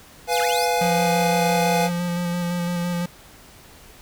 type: chord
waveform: square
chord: F diminished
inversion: second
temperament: equal with one note detuned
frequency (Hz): 493.9 / 698.5 / 835.9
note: Cb5 / F5 / Ab5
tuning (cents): 0 / 0 / +11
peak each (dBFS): -24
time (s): 0.27-1.9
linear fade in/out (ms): 50
type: linear two-way sweep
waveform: sawtooth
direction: down then up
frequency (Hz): 5588 to 1235 to 5588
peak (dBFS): -25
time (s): 0.32-0.66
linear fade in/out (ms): 10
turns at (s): 0.41
type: tone with vibrato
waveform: square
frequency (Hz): 174.61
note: F3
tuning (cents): 0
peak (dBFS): -23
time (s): 0.81-3.06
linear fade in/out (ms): 5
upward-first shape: square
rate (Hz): 5.9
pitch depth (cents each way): 16
effects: pink hiss -47 dBFS RMS until 4.01 s